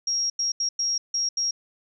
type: tone bursts at uneven times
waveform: sine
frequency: 5600 Hz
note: F8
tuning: 4 cents sharp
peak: -22 dBFS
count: 6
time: 0.07-0.3 / 0.39-0.52 / 0.6-0.69 / 0.79-0.98 / 1.14-1.29 / 1.37-1.51 s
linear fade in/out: 5 ms
effects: none